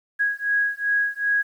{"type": "beating tone pair", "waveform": "sine", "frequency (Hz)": [1653, 1655.6], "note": ["G#6", "G#6"], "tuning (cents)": [-9, -6], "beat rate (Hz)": 2.6, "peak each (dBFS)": -23, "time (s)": [0.19, 1.43], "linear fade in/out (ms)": 20, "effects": ["9-bit"]}